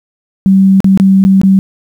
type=tone with dropouts; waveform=sine; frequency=192.5 Hz; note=G3; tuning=31 cents flat; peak=-3 dBFS; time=0.46-1.59 s; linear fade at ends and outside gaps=0 ms; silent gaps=0.804-0.844 / 0.975-0.999 / 1.24-1.25 / 1.415-1.434 s; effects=7-bit